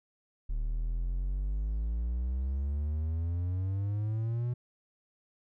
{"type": "exponential sweep", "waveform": "triangle", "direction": "up", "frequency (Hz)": [36.51, 123.47], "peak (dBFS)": -27, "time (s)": [0.49, 4.54], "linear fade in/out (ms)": 10, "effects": []}